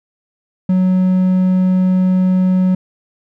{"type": "tone", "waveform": "triangle", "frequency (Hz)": 185, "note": "F#3", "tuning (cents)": 0, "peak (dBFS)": -8, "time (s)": [0.69, 2.75], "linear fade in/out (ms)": 5, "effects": []}